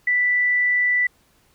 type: tone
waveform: sine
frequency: 1975.5 Hz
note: B6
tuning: in tune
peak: -16 dBFS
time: 0.07-1.07 s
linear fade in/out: 5 ms
effects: pink hiss -60 dBFS RMS until 1.54 s